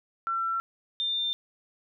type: tone pair in turn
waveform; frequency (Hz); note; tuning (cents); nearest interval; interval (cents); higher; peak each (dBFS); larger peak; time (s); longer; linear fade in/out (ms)
sine; 1349 / 3601; E6 / A7; +40 / +39; octave + perfect fourth; 1699; second; -26; neither; 0.27-0.6 / 1-1.33; neither; 0
effects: none